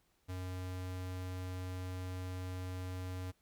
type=tone; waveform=square; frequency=91.9 Hz; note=F#2; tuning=11 cents flat; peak=-40 dBFS; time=0.28-3.32 s; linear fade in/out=20 ms; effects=pink hiss -75 dBFS RMS until 3.41 s